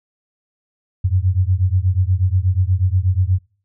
sine beating tone pair, 89.1 / 97.4 Hz, F2 / G2, +35 / -11 cents, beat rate 8.3 Hz, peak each -16 / -17 dBFS, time 1.04-3.39 s, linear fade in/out 10 ms, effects noise-tail reverb RT60 0.4 s tail -23 dB re dry

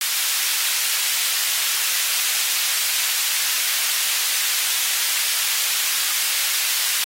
pink high-pass noise, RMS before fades -22 dBFS, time 0.01-7.04 s, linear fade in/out 2 ms, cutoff 2400 Hz, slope 12 dB/octave, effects AAC 48 kbps

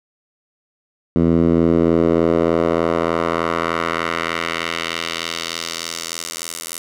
10% pulse tone with band-pass filter sweep, 83.3 Hz, E2, 19 cents sharp, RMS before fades -19 dBFS, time 1.16-6.78 s, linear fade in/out 0 ms, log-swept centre 220 to 10000 Hz, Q 1.1, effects none

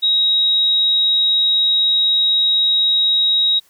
sine tone, 3804 Hz, A#7, 34 cents sharp, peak -12 dBFS, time 0.02-3.6 s, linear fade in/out 20 ms, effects white hiss -55 dBFS RMS until 3.69 s

